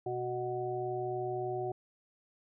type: harmonic tone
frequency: 123.47 Hz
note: B2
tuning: in tune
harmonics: 1 / 3 / 5 / 6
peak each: -42 / -35 / -43 / -38 dBFS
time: 0.06-1.72 s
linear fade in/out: 5 ms
effects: none